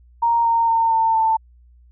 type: tone with pitch steps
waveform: sine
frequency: 932.3 / 921.6 / 911 / 900.5 / 890.2 Hz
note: A#5 / A#5 / A#5 / A5 / A5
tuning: 0 / -20 / -40 / +40 / +20 cents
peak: -14 dBFS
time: 0.22-1.37 s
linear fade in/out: 10 ms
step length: 230 ms
effects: added 60 Hz sine -47 dBFS peak until 1.91 s